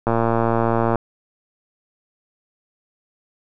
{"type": "click train", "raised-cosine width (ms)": 1, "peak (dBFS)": -5, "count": 103, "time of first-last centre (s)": [0.07, 0.957], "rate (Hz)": 115, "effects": []}